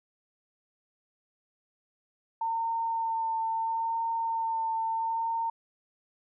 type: tone with vibrato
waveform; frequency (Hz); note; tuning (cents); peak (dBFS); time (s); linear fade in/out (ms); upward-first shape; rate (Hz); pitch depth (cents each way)
sine; 906; A#5; -50; -27; 2.41-5.5; 5; sine; 0.75; 15
effects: none